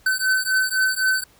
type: beating tone pair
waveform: square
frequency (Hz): 1522 / 1525.9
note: F#6 / G6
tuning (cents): +48 / -47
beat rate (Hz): 3.9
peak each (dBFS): -22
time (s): 0.06-1.24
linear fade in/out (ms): 5
effects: pink hiss -55 dBFS RMS until 1.39 s